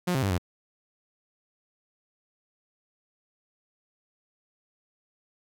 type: tone with pitch steps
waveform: sawtooth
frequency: 178.8 / 133 / 98.7 / 89.2 Hz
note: F3 / C3 / G2 / F2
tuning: +41 / +29 / +12 / +37 cents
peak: -20 dBFS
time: 0.07-0.382 s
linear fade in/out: 10 ms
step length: 78 ms
effects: none